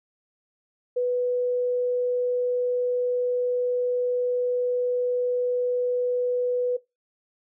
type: tone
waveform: sine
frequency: 493.9 Hz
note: B4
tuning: in tune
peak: -21 dBFS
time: 0.96-6.77 s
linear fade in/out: 10 ms
effects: noise-tail reverb RT60 0.2 s tail -19 dB re dry